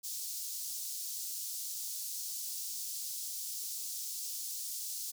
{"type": "high-pass noise", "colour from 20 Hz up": "pink", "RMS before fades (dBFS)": -40, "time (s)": [0.03, 5.12], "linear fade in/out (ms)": 20, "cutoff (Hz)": 5000, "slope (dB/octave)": 24, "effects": []}